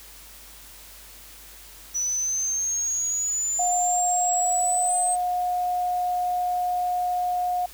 sine linear sweep, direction up, 5900 to 8280 Hz, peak -23 dBFS, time 1.94-5.16 s, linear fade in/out 20 ms
sine tone, 720 Hz, F#5, 47 cents flat, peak -22 dBFS, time 3.59-7.66 s, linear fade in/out 5 ms
effects added 50 Hz sine -51 dBFS peak until 7.73 s + white hiss -46 dBFS RMS until 7.73 s

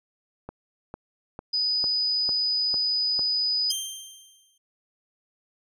click train, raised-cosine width 1 ms, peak -22 dBFS, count 7, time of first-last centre 0.49-3.193 s, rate 2.22 Hz
sine tone, 4978 Hz, D#8, in tune, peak -22 dBFS, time 1.53-3.72 s, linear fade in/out 10 ms
20% pulse tone with exponential decay, 3157 Hz, G7, 12 cents sharp, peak -20 dBFS, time 3.7-4.58 s, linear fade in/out 5 ms, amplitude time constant 190 ms
effects none

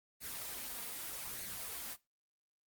white noise with flanger, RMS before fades -43 dBFS, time 0.2-1.97 s, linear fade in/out 50 ms, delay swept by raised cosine 0.46 to 4.26 ms, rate 0.82 Hz, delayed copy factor +0.5, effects noise-tail reverb RT60 0.2 s tail -18 dB re dry + Opus 24 kbps

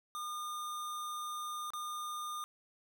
square tone with dropouts, 1213 Hz, D#6, 44 cents flat, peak -39 dBFS, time 0.15-2.44 s, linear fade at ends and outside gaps 0 ms, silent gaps 1.704-1.735 s, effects none

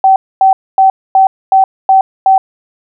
sine tone bursts, 768 Hz, G5, 36 cents flat, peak -3 dBFS, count 7, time 0.04-2.38 s, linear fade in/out 2 ms, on 120 ms, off 250 ms, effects none

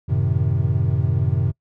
triangle chord, F# diminished seventh, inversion none, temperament equal, 92.5 / 110 / 130.81 / 155.56 Hz, F#2 / A2 / C3 / Eb3, 0 / 0 / 0 / 0 cents, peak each -20 / -21 / -19 / -24 dBFS, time 0.08-1.52 s, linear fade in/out 20 ms, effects noise-tail reverb RT60 0.1 s tail -24 dB re dry

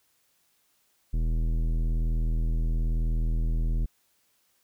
sine tone with tanh clipping, 40.53 Hz, E1, 29 cents flat, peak -25 dBFS, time 1.13-3.86 s, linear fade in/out 10 ms, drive 14 dB, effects white hiss -69 dBFS RMS until 4.63 s

